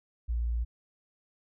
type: tone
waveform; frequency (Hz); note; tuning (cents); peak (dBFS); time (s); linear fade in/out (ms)
sine; 58.27; A#1; 0; -27; 0.28-0.65; 20
effects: none